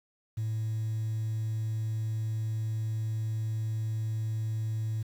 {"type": "tone", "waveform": "sine", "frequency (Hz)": 110, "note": "A2", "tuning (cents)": 0, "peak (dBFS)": -27, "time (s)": [0.37, 5.03], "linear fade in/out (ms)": 10, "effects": ["tanh soft clip ceiling -27 dBFS", "9-bit"]}